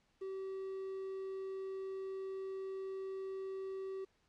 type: tone with quantisation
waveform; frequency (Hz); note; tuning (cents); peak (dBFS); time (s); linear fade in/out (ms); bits
triangle; 384; G4; -36; -38; 0.21-4.05; 10; 11
effects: pink hiss -75 dBFS RMS until 4.28 s + low-pass 6000 Hz 12 dB/octave